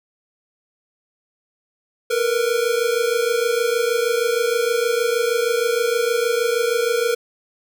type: tone pair together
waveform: square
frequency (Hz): 457.9 / 484.3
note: A#4 / B4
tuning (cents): -31 / -34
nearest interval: minor second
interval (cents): 97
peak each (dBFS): -21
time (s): 2.1-7.15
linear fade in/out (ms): 10
effects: none